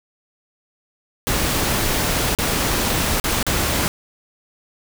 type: noise with dropouts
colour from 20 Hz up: pink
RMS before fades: -20 dBFS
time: 1.27-3.88 s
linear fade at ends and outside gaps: 0 ms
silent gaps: 2.35-2.387 / 3.199-3.241 / 3.428-3.466 s
effects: none